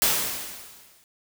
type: noise with exponential decay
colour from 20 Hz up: white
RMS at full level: -19 dBFS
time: 0.02-1.04 s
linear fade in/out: 0 ms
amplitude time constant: 220 ms
effects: none